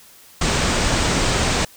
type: low-pass noise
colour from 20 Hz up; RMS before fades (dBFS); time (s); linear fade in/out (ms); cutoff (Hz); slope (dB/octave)
pink; -19; 0.41-1.65; 5; 8800; 96
effects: white hiss -47 dBFS RMS until 1.76 s